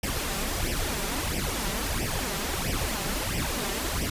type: noise with flanger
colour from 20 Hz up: pink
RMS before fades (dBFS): -29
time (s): 0.03-4.1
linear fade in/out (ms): 5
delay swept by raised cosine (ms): 0.36 to 5.16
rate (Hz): 1.5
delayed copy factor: +0.75
effects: resampled to 32000 Hz